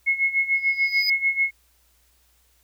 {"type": "tone with tremolo", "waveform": "sine", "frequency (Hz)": 2175, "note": "C#7", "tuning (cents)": -33, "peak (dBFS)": -16, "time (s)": [0.06, 1.51], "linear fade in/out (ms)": 20, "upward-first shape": "sine", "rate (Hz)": 6.8, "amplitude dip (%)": 80}
{"type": "tone with exponential growth", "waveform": "triangle", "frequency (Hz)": 4978, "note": "D#8", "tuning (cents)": 0, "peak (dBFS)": -18, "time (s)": [0.54, 1.1], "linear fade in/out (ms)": 5, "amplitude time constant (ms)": 120}
{"effects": ["added 60 Hz sine -63 dBFS peak until 2.63 s", "white hiss -63 dBFS RMS until 2.63 s"]}